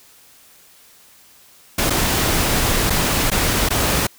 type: noise with dropouts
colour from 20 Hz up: pink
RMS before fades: -18 dBFS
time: 1.78-4.07 s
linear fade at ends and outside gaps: 5 ms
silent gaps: 1.899-1.904 / 2.899-2.903 / 3.302-3.315 / 3.689-3.704 s
effects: white hiss -49 dBFS RMS until 4.18 s